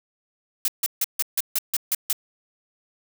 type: noise bursts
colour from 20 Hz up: blue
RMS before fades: -22 dBFS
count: 9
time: 0.65-2.129 s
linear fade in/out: 2 ms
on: 31 ms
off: 150 ms
effects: none